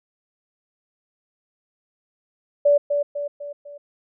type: tone with echo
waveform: sine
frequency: 578 Hz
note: D5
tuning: 28 cents flat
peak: -12 dBFS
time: 2.65-2.78 s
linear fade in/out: 10 ms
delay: 250 ms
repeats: 4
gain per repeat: -6 dB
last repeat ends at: 3.78 s
effects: none